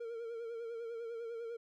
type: tone with vibrato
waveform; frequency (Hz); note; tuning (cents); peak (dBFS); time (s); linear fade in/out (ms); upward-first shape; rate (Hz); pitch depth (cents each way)
triangle; 462.3; A#4; -14; -38; 0-1.57; 10; sine; 10; 47
effects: none